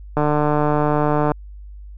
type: click train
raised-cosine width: 1 ms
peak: -5 dBFS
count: 172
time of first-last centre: 0.17-1.318 s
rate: 149 Hz
effects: added 50 Hz sine -34 dBFS peak until 1.97 s